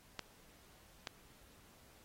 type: clicks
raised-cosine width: 0.2 ms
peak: -22 dBFS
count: 2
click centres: 0.193 / 1.072 s
effects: pink hiss -64 dBFS RMS until 2.04 s + AAC 48 kbps

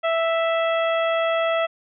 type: harmonic tone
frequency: 659.3 Hz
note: E5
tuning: in tune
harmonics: 1 / 2 / 3 / 4 / 5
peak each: -20 / -26 / -30 / -32 / -34 dBFS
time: 0.03-1.67 s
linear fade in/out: 20 ms
effects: none

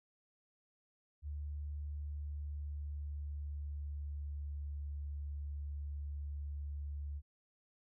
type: tone with pitch glide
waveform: sine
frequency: 73.42 to 72.28 Hz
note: D2 to D2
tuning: 0 to -27 cents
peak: -39 dBFS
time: 1.22-7.22 s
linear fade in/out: 50 ms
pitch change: -27 cents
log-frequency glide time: 1.95-4.86 s
effects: none

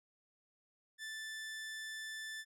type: tone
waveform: sawtooth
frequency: 1760 Hz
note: A6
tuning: in tune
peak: -39 dBFS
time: 0.98-2.45 s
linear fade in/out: 50 ms
effects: low-pass 11000 Hz 12 dB/octave

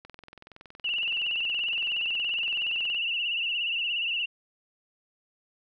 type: click train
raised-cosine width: 0.3 ms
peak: -30 dBFS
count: 63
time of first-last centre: 0.05-2.947 s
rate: 21.4 Hz
type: tone with vibrato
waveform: sine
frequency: 2794 Hz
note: F7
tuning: in tune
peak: -26 dBFS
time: 0.84-4.26 s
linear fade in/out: 10 ms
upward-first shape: sine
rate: 17 Hz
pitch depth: 84 cents each way
effects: none

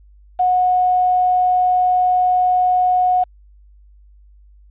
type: tone with quantisation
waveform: sine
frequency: 730 Hz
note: F#5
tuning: 24 cents flat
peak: -12 dBFS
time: 0.39-3.24 s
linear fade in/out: 10 ms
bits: 6
effects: added 50 Hz sine -44 dBFS peak until 4.7 s + resampled to 8000 Hz

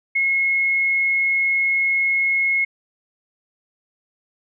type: tone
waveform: sine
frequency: 2169 Hz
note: C#7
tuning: 38 cents flat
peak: -16 dBFS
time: 0.15-2.65 s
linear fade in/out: 10 ms
effects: none

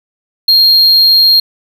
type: tone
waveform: triangle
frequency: 4227 Hz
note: C8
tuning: 17 cents sharp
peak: -3 dBFS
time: 0.48-1.4 s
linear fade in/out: 5 ms
effects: 7-bit

